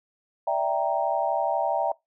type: chord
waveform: sine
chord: E half-diminished seventh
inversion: third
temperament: equal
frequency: 587.3 / 659.3 / 784 / 932.3 Hz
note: D5 / E5 / G5 / Bb5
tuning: 0 / 0 / 0 / 0 cents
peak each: -29 / -26 / -27 / -29 dBFS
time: 0.47-1.92 s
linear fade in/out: 5 ms
effects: noise-tail reverb RT60 0.2 s tail -24 dB re dry